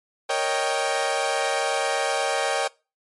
sawtooth chord, Eb dominant seventh, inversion second, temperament equal, 466.2 / 554.4 / 622.3 / 784 Hz, Bb4 / Db5 / Eb5 / G5, 0 / 0 / 0 / 0 cents, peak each -26 / -23 / -25 / -22 dBFS, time 0.29-2.68 s, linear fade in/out 10 ms, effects noise-tail reverb RT60 0.3 s tail -23 dB re dry + MP3 48 kbps

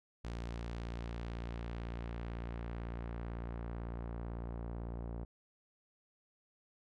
sawtooth tone with low-pass filter sweep, 58 Hz, A#1, 8 cents flat, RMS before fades -42 dBFS, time 0.24-5.25 s, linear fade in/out 10 ms, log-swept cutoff 6100 to 790 Hz, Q 0.83, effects none

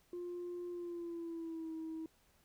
sine tone with pitch glide, 352.2 to 321.1 Hz, F4 to E4, +15 to -45 cents, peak -39 dBFS, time 0.13-2.06 s, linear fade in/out 2 ms, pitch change -160 cents, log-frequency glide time 0.7-1.73 s, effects tanh soft clip ceiling -38 dBFS + pink hiss -71 dBFS RMS until 2.44 s

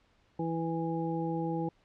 harmonic tone, 164.81 Hz, E3, in tune, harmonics 1 / 2 / 3 / 5, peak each -34 / -34 / -38 / -38 dBFS, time 0.39-1.69 s, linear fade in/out 5 ms, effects pink hiss -68 dBFS RMS until 1.84 s + low-pass 4000 Hz 12 dB/octave

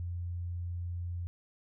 sine tone, 87.3 Hz, F2, in tune, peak -34 dBFS, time 0-1.27 s, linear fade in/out 0 ms, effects none

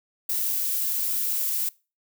violet noise, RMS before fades -26 dBFS, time 0.29-1.69 s, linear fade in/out 5 ms, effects noise-tail reverb RT60 0.3 s tail -22 dB re dry

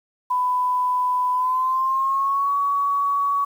sine tone with pitch glide, 998 to 1126.7 Hz, B5 to C#6, +18 to +28 cents, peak -18 dBFS, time 0.3-3.45 s, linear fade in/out 10 ms, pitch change +210 cents, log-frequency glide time 1.32-2.52 s, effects 8-bit

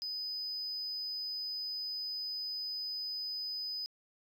sine tone, 5000 Hz, D#8, 8 cents sharp, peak -34 dBFS, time 0.02-3.86 s, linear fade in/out 0 ms, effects tanh soft clip ceiling -34 dBFS

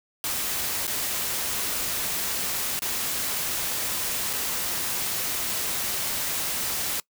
white noise with dropouts, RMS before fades -28 dBFS, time 0.24-7 s, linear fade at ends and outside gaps 1 ms, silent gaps 0.869-0.877 / 2.792-2.82 / 4.331-4.334 s, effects noise-tail reverb RT60 0.1 s tail -23 dB re dry

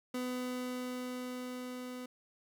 30% pulse tone with level ramp, 250.7 Hz, B3, 26 cents sharp, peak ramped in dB -32 to -39 dBFS, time 0.14-2.06 s, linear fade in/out 5 ms, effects none

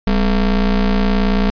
square ring-modulated tone, 114.5 Hz, A#2, 31 cents flat, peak -10 dBFS, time 0.07-1.5 s, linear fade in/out 0 ms, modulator 85.1 Hz, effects resampled to 11025 Hz

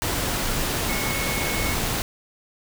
sine tone in noise, 2192 Hz, C#7, 20 cents flat, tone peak -30 dBFS, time 0.89-1.74 s, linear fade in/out 0 ms, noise pink, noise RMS -25 dBFS, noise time 0.02-2.02 s, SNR -8 dB, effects none

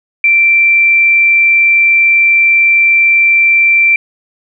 sine tone, 2349 Hz, D7, in tune, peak -5 dBFS, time 0.24-3.96 s, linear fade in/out 2 ms, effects none

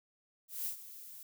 violet noise with ADSR envelope, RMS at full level -36 dBFS, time 0.48-1.23 s, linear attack 180 ms, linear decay 100 ms, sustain -14 dB, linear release 3 ms, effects none

